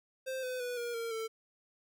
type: tone with pitch steps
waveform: square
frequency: 523.3 / 506.9 / 491.1 / 475.7 / 460.9 / 446.4 Hz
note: C5 / B4 / B4 / A#4 / A#4 / A4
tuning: 0 / +45 / -10 / +35 / -20 / +25 cents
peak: -36 dBFS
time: 0.26-1.28 s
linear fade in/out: 20 ms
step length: 170 ms
effects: none